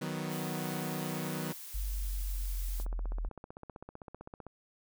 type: chord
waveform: sawtooth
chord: B major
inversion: first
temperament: equal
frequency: 155.56 / 185 / 246.9 Hz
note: D#3 / F#3 / B3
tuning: 0 / 0 / 0 cents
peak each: -34 / -35 / -37 dBFS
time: 0.01-1.53 s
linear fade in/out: 10 ms
type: noise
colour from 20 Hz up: blue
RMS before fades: -46 dBFS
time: 0.28-2.86 s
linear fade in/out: 50 ms
type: exponential sweep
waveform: sine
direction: down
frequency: 49.12 to 40.31 Hz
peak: -32 dBFS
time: 1.74-3.29 s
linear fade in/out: 10 ms
type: click train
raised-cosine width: 1 ms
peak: -31 dBFS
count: 27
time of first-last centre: 2.8-4.467 s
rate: 15.6 Hz
effects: none